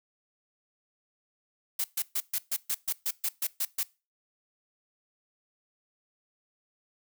blue noise bursts, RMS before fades -29 dBFS, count 12, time 1.79-3.832 s, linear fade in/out 5 ms, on 51 ms, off 130 ms, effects noise-tail reverb RT60 0.3 s tail -22 dB re dry

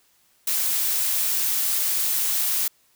blue noise, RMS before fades -23 dBFS, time 0.47-2.68 s, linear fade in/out 5 ms, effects white hiss -62 dBFS RMS until 2.95 s

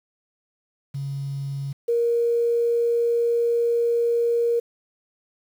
sine tone pair in turn, 138.59 / 469.9 Hz, C#3 / A#4, 0 / +14 cents, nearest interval octave + major sixth, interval 2114 cents, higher second, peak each -26 / -18 dBFS, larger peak second, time 0.94-1.73 / 1.88-4.6 s, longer second, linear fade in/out 10 ms, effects 8-bit

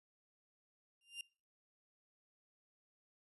40% pulse tone with exponential growth, 2794 Hz, F7, in tune, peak -39 dBFS, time 1.01-1.21 s, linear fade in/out 2 ms, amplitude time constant 43 ms, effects noise-tail reverb RT60 0.4 s tail -24 dB re dry + resampled to 32000 Hz

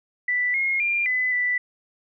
sine tone with pitch steps, 1977 / 2151 / 2393 / 2009 / 1978 Hz, B6 / C7 / D7 / B6 / B6, +1 / +47 / +32 / +29 / +2 cents, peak -20 dBFS, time 0.28-1.58 s, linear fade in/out 5 ms, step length 260 ms, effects none

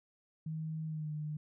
sine tone with pitch glide, 158.1 to 151.66 Hz, D#3 to D#3, +28 to -44 cents, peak -36 dBFS, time 0.46-1.37 s, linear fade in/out 5 ms, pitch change -72 cents, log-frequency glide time 0.86-1.11 s, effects none

